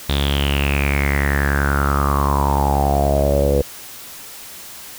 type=tone with low-pass filter sweep; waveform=sawtooth; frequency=70.4 Hz; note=C#2; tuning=27 cents sharp; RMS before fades=-17 dBFS; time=0.09-3.62 s; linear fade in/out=5 ms; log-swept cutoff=3700 to 490 Hz; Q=8.7; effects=white hiss -36 dBFS RMS until 4.98 s